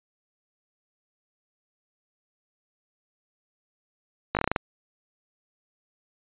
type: slowing click train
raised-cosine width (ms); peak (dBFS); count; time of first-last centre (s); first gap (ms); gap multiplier
0.5; -8; 8; 4.35-4.562; 18; 1.17
effects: resampled to 8000 Hz